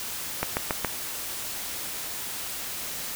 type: click train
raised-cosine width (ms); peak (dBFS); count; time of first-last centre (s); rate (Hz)
0.5; -9; 4; 0.43-0.847; 7.19
effects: white hiss -34 dBFS RMS until 3.15 s